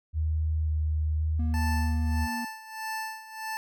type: tone with vibrato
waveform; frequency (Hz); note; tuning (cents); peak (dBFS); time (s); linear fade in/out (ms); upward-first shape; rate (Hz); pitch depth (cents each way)
sine; 77.78; D#2; 0; -24; 0.13-2.28; 50; square; 0.93; 12
type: tone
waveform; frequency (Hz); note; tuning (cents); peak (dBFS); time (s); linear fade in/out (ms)
triangle; 237.9; A#3; +35; -31; 1.39-2.45; 5
type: tone with tremolo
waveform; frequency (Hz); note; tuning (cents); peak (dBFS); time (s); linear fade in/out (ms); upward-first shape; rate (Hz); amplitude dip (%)
25% pulse; 880; A5; 0; -27; 1.54-3.57; 0; sine; 1.6; 80
effects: none